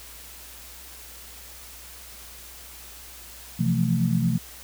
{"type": "tone cluster", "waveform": "sine", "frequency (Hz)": [127.7, 168.3, 177.2, 221.6], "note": ["C3", "E3", "F3", "A3"], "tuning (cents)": [-42, 36, 25, 13], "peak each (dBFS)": [-25, -24, -27, -26], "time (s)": [3.59, 4.38], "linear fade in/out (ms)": 10, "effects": ["added 60 Hz sine -49 dBFS peak until 4.63 s", "white hiss -44 dBFS RMS until 4.63 s"]}